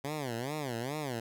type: tone with vibrato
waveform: 10% pulse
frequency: 133.2 Hz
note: C3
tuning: 31 cents sharp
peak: -26 dBFS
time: 0.04-1.2 s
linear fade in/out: 5 ms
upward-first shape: sine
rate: 2.4 Hz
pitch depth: 260 cents each way
effects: none